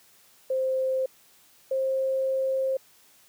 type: tone pair in turn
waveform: sine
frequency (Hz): 523.3 / 530.3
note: C5 / C5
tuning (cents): 0 / +23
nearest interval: unison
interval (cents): 23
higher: second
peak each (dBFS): -23 / -23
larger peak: neither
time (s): 0.5-1.06 / 1.71-2.77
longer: second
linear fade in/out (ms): 5
effects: white hiss -58 dBFS RMS until 3.28 s + high-pass 80 Hz 12 dB/octave